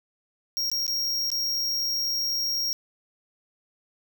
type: tone with dropouts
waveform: square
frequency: 5588 Hz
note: F8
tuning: in tune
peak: -25 dBFS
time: 0.57-2.73 s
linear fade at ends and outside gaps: 0 ms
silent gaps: 0.7-0.716 / 0.866-0.879 / 1.302-1.317 s
effects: none